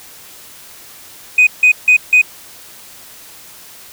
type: tone bursts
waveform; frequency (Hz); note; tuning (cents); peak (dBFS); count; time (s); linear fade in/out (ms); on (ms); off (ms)
sine; 2496; D#7; +5; -3; 4; 1.38-2.216; 5; 89; 160
effects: tanh soft clip ceiling -3 dBFS + white hiss -38 dBFS RMS until 3.92 s